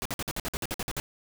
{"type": "noise bursts", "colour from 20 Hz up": "pink", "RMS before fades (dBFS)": -32, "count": 12, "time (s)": [0.02, 1], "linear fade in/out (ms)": 0, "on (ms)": 34, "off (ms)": 52, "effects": []}